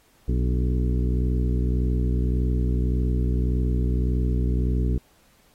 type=harmonic tone with a mistuned harmonic; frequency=61.74 Hz; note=B1; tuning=in tune; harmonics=1 / 2 / 3 / 4 / 5 / 6 / 7; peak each=-21 / -27 / -31 / -33 / -35 / -37 / -38 dBFS; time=0.28-4.98 s; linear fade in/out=5 ms; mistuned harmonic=5; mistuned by=-56 cents; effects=pink hiss -60 dBFS RMS until 5.54 s + AAC 48 kbps